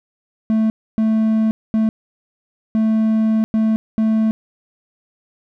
triangle tone bursts at uneven times, 220 Hz, A3, in tune, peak -11 dBFS, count 6, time 0.5-0.7 / 0.98-1.51 / 1.74-1.89 / 2.75-3.44 / 3.54-3.76 / 3.98-4.31 s, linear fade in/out 0 ms, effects none

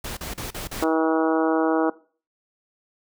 pink noise bursts, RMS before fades -32 dBFS, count 5, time 0.04-0.842 s, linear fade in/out 5 ms, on 130 ms, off 38 ms
harmonic tone, 160.3 Hz, E3, 48 cents flat, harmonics 2 / 3 / 4 / 5 / 6 / 7 / 8 / 9, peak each -21 / -25 / -27 / -29 / -31 / -32 / -33 / -34 dBFS, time 0.82-1.9 s, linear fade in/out 5 ms
effects noise-tail reverb RT60 0.4 s tail -19 dB re dry

